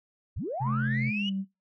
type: linear sweep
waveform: sine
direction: up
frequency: 40.91 to 2991 Hz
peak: -30 dBFS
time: 0.36-1.3 s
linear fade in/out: 10 ms
type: tone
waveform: sine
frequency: 130.81 Hz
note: C3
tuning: in tune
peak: -26 dBFS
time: 0.6-1.11 s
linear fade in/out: 20 ms
type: tone with pitch glide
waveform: sine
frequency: 215.4 to 193.01 Hz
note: A3 to G3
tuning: -37 to -27 cents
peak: -28 dBFS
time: 0.64-1.45 s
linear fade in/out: 50 ms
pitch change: -190 cents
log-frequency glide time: 1.08-1.33 s
effects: noise-tail reverb RT60 0.2 s tail -19 dB re dry + tanh soft clip ceiling -19 dBFS